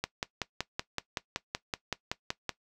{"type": "click train", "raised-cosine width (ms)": 0.2, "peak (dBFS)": -13, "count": 14, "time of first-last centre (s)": [0.04, 2.493], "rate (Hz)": 5.3, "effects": ["noise-tail reverb RT60 0.1 s tail -18 dB re dry"]}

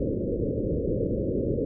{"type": "low-pass noise", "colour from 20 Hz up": "white", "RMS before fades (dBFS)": -27, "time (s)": [0, 1.65], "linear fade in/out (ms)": 2, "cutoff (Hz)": 550, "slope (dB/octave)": 96, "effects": []}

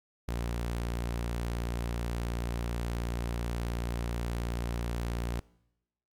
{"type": "tone", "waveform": "sawtooth", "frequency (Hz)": 58.6, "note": "A#1", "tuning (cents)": 10, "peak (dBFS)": -27, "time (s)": [0.28, 5.4], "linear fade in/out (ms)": 5, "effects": ["noise-tail reverb RT60 0.9 s tail -23 dB re dry", "MP3 96 kbps"]}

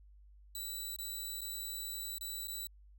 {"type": "tone with dropouts", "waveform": "10% pulse", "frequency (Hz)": 3951, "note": "B7", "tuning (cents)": 0, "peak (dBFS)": -32, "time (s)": [0.55, 2.67], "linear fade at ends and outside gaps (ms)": 2, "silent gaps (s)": [[0.963, 0.987], [1.408, 1.415], [2.183, 2.21], [2.473, 2.481]], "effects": ["added 50 Hz sine -56 dBFS peak until 2.98 s"]}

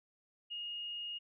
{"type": "tone", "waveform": "sine", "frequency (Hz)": 2858, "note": "F7", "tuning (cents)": 39, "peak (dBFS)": -39, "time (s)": [0.5, 1.19], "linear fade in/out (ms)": 20, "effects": []}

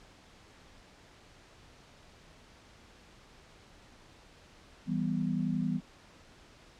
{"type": "chord", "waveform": "sine", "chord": "E minor", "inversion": "none", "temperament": "equal", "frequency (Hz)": [164.81, 196, 246.9], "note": ["E3", "G3", "B3"], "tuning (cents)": [0, 0, 0], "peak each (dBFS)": -33, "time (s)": [4.86, 5.81], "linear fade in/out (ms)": 50, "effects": ["pink hiss -57 dBFS RMS until 6.79 s", "low-pass 6000 Hz 12 dB/octave"]}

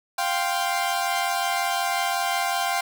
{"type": "chord", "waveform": "sawtooth", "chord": "F suspended second", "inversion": "none", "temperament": "equal", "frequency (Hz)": [698.5, 784, 1046.5], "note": ["F5", "G5", "C6"], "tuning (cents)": [0, 0, 0], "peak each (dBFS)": [-23, -22, -26], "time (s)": [0.18, 2.81], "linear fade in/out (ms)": 5, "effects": []}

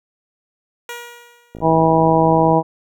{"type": "tone with exponential decay", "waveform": "10% pulse", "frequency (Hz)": 477.4, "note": "A#4", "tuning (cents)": 41, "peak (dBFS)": -18, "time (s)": [0.89, 1.77], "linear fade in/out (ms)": 2, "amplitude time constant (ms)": 190}
{"type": "click train", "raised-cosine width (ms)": 2, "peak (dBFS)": -19, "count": 55, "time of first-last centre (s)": [1.55, 2.526], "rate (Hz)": 55.3}
{"type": "harmonic tone", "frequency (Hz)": 161.8, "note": "E3", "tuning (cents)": -32, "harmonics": [1, 2, 3, 4, 5, 6], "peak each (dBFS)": [-18, -18, -18, -18, -18, -18], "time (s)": [1.61, 2.63], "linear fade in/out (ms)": 50}
{"effects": []}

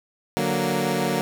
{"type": "chord", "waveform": "15% pulse", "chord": "D augmented", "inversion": "none", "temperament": "equal", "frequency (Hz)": [146.83, 185, 233.1], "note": ["D3", "F#3", "A#3"], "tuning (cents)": [0, 0, 0], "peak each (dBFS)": [-21, -19, -19], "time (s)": [0.37, 1.21], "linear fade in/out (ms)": 0, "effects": []}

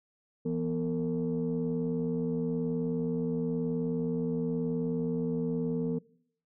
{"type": "tone cluster", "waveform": "sine", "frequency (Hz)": [166.5, 245.5, 454.5], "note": ["E3", "B3", "A#4"], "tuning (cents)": [18, -10, -44], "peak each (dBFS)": [-32, -31, -32], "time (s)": [0.45, 5.99], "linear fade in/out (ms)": 10, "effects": ["noise-tail reverb RT60 0.6 s tail -21 dB re dry", "tanh soft clip ceiling -22 dBFS"]}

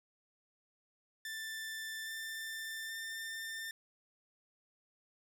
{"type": "tone with pitch steps", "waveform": "sawtooth", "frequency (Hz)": [1771, 1783.3, 1795.7], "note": ["A6", "A6", "A6"], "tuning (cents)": [11, 23, 35], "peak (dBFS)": -37, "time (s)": [1.25, 3.71], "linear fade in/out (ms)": 2, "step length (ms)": 820, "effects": []}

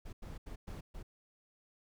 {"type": "noise bursts at uneven times", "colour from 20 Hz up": "brown", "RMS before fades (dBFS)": -45, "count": 5, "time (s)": [[0.05, 0.13], [0.22, 0.38], [0.46, 0.56], [0.67, 0.81], [0.94, 1.03]], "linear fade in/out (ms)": 10, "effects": []}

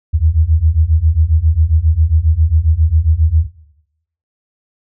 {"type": "beating tone pair", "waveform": "sine", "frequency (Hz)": [75.8, 83.2], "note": ["D#2", "E2"], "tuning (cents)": [-45, 17], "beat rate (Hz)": 7.4, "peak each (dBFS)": -12, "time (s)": [0.13, 3.47], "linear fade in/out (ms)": 20, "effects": ["noise-tail reverb RT60 0.8 s tail -17 dB re dry"]}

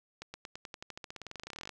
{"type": "accelerating click train", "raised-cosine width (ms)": 0.2, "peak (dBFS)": -25, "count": 28, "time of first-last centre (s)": [0.22, 1.693], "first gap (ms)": 120, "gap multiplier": 0.93, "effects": []}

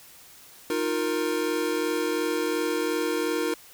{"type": "chord", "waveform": "square", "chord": "Eb suspended second", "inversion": "none", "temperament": "equal with one note detuned", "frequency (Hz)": [311.1, 353.9, 466.2], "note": ["Eb4", "F4", "Bb4"], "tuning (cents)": [0, 23, 0], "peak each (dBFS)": [-30, -30, -29], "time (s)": [0.7, 3.54], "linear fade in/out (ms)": 2, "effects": ["white hiss -50 dBFS RMS until 3.73 s"]}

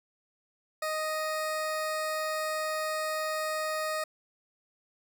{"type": "tone", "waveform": "20% pulse", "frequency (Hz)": 623, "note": "D#5", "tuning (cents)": 2, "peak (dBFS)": -25, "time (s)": [0.82, 4.04], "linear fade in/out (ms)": 5, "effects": []}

